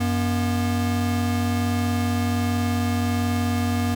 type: tone pair together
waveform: square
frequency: 94.11 / 241 Hz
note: F#2 / B3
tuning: +30 / -42 cents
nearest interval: octave + major third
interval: 1628 cents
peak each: -24 dBFS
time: 0-3.95 s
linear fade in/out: 10 ms
effects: none